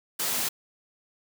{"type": "high-pass noise", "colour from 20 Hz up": "white", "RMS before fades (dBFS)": -28, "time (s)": [0.19, 0.49], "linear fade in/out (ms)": 10, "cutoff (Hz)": 120, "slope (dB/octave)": 96, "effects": []}